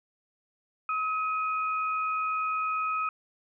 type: tone pair together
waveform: sine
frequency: 1275.8 / 2489 Hz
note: D#6 / D#7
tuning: +43 / 0 cents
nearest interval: octave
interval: 1157 cents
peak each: -27 / -35 dBFS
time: 0.89-3.09 s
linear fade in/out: 2 ms
effects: none